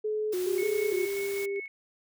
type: tone with vibrato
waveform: sine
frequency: 394.7 Hz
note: G4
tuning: 12 cents sharp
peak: -27 dBFS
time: 0.04-1.06 s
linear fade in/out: 10 ms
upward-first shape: square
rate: 1.7 Hz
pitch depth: 140 cents each way
type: noise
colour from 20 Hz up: white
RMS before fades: -42 dBFS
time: 0.32-1.46 s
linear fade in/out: 10 ms
type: tone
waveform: sine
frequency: 397.7 Hz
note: G4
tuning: 25 cents sharp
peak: -29 dBFS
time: 0.46-1.6 s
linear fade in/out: 5 ms
type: tone with tremolo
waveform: sine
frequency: 2201 Hz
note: C#7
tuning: 13 cents flat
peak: -36 dBFS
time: 0.58-1.68 s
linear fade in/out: 2 ms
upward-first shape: square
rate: 5.1 Hz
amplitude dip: 45%
effects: none